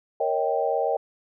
sine chord, Eb dominant seventh, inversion second, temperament equal with one note detuned, 466.2 / 554.4 / 632 / 784 Hz, Bb4 / Db5 / Eb5 / G5, 0 / 0 / +27 / 0 cents, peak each -27 dBFS, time 0.2-0.97 s, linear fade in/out 5 ms, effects none

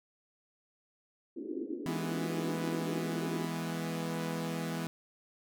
pink band-pass noise, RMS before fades -39 dBFS, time 1.36-3.46 s, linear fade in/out 10 ms, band 270 to 390 Hz, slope 48 dB/octave
sawtooth chord, E major, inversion none, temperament equal, 164.81 / 207.7 / 246.9 Hz, E3 / G#3 / B3, 0 / 0 / 0 cents, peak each -32 / -37 / -36 dBFS, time 1.86-4.87 s, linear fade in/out 0 ms
effects none

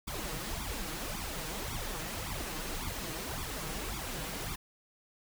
pink noise with flanger, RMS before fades -38 dBFS, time 0.07-4.56 s, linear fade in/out 10 ms, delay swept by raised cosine 0.84 to 6.44 ms, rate 1.8 Hz, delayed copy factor +0.85, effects none

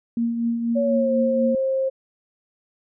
sine tone with tremolo, 233.1 Hz, A#3, in tune, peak -18 dBFS, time 0.17-1.55 s, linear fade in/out 2 ms, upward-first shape triangle, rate 4.1 Hz, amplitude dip 50%
sine tone with pitch glide, 563 to 531.4 Hz, C#5 to C5, +27 to +27 cents, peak -19 dBFS, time 0.75-1.9 s, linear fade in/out 20 ms, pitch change -100 cents, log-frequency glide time 0.85-1.12 s
effects none

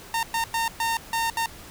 sawtooth tone bursts at uneven times, 914 Hz, A#5, 34 cents flat, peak -19 dBFS, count 6, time 0.14-0.23 / 0.34-0.44 / 0.54-0.68 / 0.8-0.97 / 1.13-1.3 / 1.37-1.46 s, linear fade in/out 2 ms, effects pink hiss -44 dBFS RMS until 1.7 s

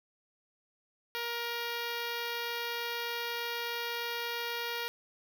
5% pulse tone with notch filter, 471.6 Hz, A#4, 20 cents sharp, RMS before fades -36 dBFS, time 1.15-4.88 s, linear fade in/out 0 ms, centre 7400 Hz, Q 0.63, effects none

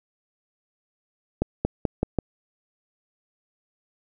accelerating click train, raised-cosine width 2 ms, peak -8 dBFS, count 5, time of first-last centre 1.42-2.187 s, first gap 230 ms, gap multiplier 0.88, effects none

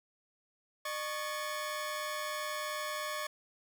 sawtooth tone cluster, 605 / 1107 / 1716 Hz, D#5 / C#6 / A6, -49 / -3 / -44 cents, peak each -36 / -35 / -39 dBFS, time 0.85-3.27 s, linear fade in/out 5 ms, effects none

